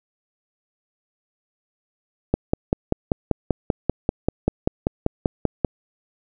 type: click train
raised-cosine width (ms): 2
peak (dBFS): -4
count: 18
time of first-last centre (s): 2.34-5.647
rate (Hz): 5.14
effects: none